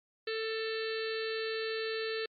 harmonic tone, 443.7 Hz, A4, 14 cents sharp, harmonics 1 / 3 / 4 / 5 / 6 / 7 / 8 / 9 / 10, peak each -34 / -46 / -41 / -49 / -44 / -49 / -50 / -44 / -46 dBFS, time 0.27-2.26 s, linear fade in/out 5 ms, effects MP3 48 kbps

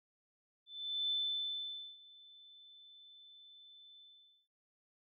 sine tone with ADSR envelope, 3522 Hz, A7, 1 cent sharp, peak -32 dBFS, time 0.66-4.48 s, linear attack 440 ms, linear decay 870 ms, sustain -24 dB, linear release 480 ms, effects none

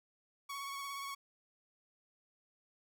sawtooth tone with vibrato, 1113 Hz, C#6, 7 cents sharp, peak -37 dBFS, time 0.49-1.15 s, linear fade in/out 10 ms, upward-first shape sine, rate 17 Hz, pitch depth 25 cents each way, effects none

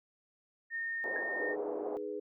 sine tone, 1832 Hz, A#6, 31 cents flat, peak -34 dBFS, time 0.7-1.56 s, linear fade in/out 50 ms
pink band-pass noise, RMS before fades -41 dBFS, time 1.04-1.97 s, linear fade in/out 0 ms, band 390 to 740 Hz, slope 24 dB/octave
sine tone with exponential decay, 1665 Hz, G#6, 4 cents sharp, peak -33 dBFS, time 1.16-1.26 s, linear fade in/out 1 ms, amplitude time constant 21 ms
sine chord, G# minor, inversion second, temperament equal with one note detuned, 308.3 / 415.3 / 493.9 Hz, D#4 / G#4 / B4, -16 / 0 / 0 cents, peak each -44 / -38 / -42 dBFS, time 1.39-2.2 s, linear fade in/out 10 ms
effects none

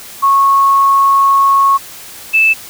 sine tone pair in turn, 1100 / 2632 Hz, C#6 / E7, -14 / -3 cents, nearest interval octave + minor third, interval 1511 cents, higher second, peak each -6 dBFS, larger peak neither, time 0.22-1.78 / 2.33-2.54 s, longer first, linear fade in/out 20 ms, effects white hiss -32 dBFS RMS until 2.69 s

